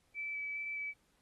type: tone with vibrato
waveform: sine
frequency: 2306 Hz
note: D7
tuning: 32 cents flat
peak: -37 dBFS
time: 0.14-0.94 s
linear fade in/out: 50 ms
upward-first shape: square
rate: 2.4 Hz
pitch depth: 8 cents each way
effects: pink hiss -74 dBFS RMS until 1.21 s + AAC 32 kbps